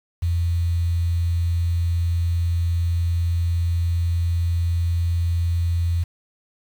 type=tone with quantisation; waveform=sine; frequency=85.3 Hz; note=F2; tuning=40 cents flat; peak=-18 dBFS; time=0.22-6.04 s; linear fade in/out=10 ms; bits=7; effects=none